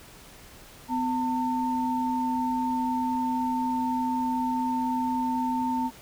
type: tone pair together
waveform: sine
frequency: 252.8 / 901 Hz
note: B3 / A5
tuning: +41 / +41 cents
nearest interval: octave + minor seventh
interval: 2200 cents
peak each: -27 dBFS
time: 0.88-5.91 s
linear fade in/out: 50 ms
effects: pink hiss -49 dBFS RMS until 6.01 s